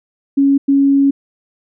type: tone bursts at uneven times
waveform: sine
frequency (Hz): 277.2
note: C#4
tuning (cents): 0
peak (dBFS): -8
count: 2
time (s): 0.37-0.58 / 0.68-1.11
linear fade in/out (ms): 10
effects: none